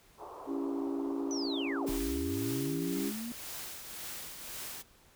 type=band-pass noise; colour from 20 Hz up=white; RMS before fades=-47 dBFS; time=0.17-2 s; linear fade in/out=50 ms; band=350 to 1100 Hz; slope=48 dB/octave
type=chord; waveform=sine; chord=C# diminished; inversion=none; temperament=just; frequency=277.2 / 332.6 / 399.1 Hz; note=C#4 / E4 / G4; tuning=0 / +16 / +31 cents; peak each=-34 / -38 / -39 dBFS; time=0.46-3.13 s; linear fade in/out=50 ms
type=linear two-way sweep; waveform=sine; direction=down then up; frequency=6070 to 32.5 to 240.6 Hz; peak=-37 dBFS; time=1.31-3.32 s; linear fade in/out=0 ms; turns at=1.9 s
type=noise with tremolo; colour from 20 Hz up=white; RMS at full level=-41 dBFS; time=1.86-4.83 s; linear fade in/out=20 ms; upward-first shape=triangle; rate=1.9 Hz; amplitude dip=50%
effects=pink hiss -62 dBFS RMS until 5.15 s